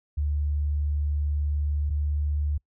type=tone pair in turn; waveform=sine; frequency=73.42 / 73.7 Hz; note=D2 / D2; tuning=0 / +7 cents; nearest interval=unison; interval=7 cents; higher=second; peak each=-23 dBFS; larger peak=neither; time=0.17-1.9 / 1.9-2.58 s; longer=first; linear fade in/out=10 ms; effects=noise-tail reverb RT60 0.1 s tail -26 dB re dry